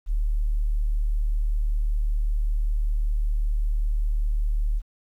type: tone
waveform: sine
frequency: 37.4 Hz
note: D1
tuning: 32 cents sharp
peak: -20 dBFS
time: 0.06-4.82 s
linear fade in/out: 50 ms
effects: 10-bit